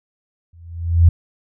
sine tone with exponential growth, 84.5 Hz, E2, 43 cents sharp, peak -4 dBFS, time 0.53-1.09 s, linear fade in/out 5 ms, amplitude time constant 120 ms, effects none

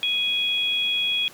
sine tone pair together, 2489 / 3326 Hz, D#7 / G#7, 0 / +2 cents, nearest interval perfect fourth, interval 502 cents, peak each -26 / -22 dBFS, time 0.03-1.28 s, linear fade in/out 0 ms, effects pink hiss -46 dBFS RMS until 1.33 s + high-pass 150 Hz 12 dB/octave

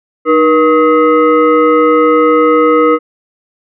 sine tone with frequency modulation, 480 Hz, B4, 49 cents flat, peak -5 dBFS, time 0.25-2.99 s, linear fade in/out 50 ms, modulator 788 Hz, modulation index 1.1, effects none

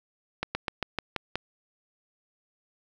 slowing click train, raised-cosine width 0.3 ms, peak -12 dBFS, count 7, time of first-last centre 0.43-1.356 s, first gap 120 ms, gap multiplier 1.1, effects 8-bit

